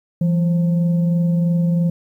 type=tone with frequency modulation; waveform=sine; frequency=169 Hz; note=E3; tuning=43 cents sharp; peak=-14 dBFS; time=0.21-1.9 s; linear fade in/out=5 ms; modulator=361 Hz; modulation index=0.29; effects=9-bit